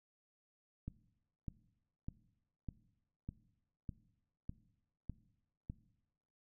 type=click train; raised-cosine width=5 ms; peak=-30 dBFS; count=9; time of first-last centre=0.88-5.699 s; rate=1.66 Hz; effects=noise-tail reverb RT60 0.9 s tail -18 dB re dry